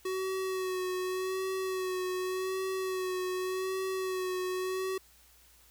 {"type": "tone with vibrato", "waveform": "square", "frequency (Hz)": 373.4, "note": "F#4", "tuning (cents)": 16, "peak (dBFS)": -32, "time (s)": [0.05, 4.98], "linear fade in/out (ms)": 5, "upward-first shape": "sine", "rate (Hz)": 0.86, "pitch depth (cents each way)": 27, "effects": ["added 59 Hz sine -65 dBFS peak until 5.7 s", "white hiss -61 dBFS RMS until 5.7 s"]}